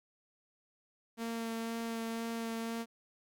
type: tone with vibrato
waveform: sawtooth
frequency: 228.5 Hz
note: A#3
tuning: 34 cents flat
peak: -32 dBFS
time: 1.17-2.86 s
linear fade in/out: 50 ms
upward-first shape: sine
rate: 2 Hz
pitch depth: 11 cents each way
effects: Opus 48 kbps